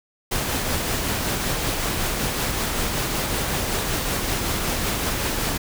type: noise with tremolo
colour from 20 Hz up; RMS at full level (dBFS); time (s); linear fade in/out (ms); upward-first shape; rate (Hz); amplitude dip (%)
pink; -23; 0.31-5.58; 10; triangle; 5.3; 30
effects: none